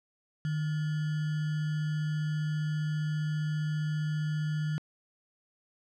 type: tone with sample-and-hold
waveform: sine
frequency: 152.5 Hz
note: D#3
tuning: 34 cents flat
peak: -28 dBFS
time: 0.45-4.78 s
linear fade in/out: 0 ms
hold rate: 1575 Hz
effects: low-pass 5000 Hz 12 dB/octave